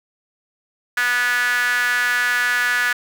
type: tone with high-pass filter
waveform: sawtooth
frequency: 245.1 Hz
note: B3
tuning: 13 cents flat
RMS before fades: -19 dBFS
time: 0.97-2.93 s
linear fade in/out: 5 ms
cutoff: 1600 Hz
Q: 8.5
effects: none